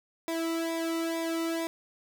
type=tone with flanger; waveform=sawtooth; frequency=329.6 Hz; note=E4; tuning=in tune; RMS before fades=-31 dBFS; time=0.28-1.67 s; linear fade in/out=0 ms; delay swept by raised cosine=0.68 to 1.22 ms; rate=2.2 Hz; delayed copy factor=-0.85; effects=10-bit